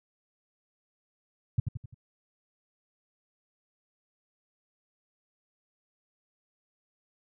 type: tone with echo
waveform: sine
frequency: 116.54 Hz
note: A#2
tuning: in tune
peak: -19 dBFS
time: 1.58-1.6 s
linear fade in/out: 5 ms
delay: 86 ms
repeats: 4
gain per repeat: -6 dB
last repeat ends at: 1.944 s
effects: none